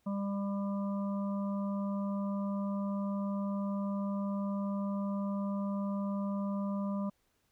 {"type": "harmonic tone", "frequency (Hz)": 199.3, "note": "G3", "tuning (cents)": 29, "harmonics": [1, 3, 5, 6], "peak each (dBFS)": [-32, -42, -46, -48], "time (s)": [0.06, 7.1], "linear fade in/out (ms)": 10, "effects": ["pink hiss -75 dBFS RMS until 7.51 s"]}